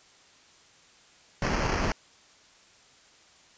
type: noise with sample-and-hold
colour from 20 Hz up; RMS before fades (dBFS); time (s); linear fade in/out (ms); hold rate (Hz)
pink; -27; 1.42-1.92; 2; 3675
effects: white hiss -57 dBFS RMS until 3.57 s + resampled to 16000 Hz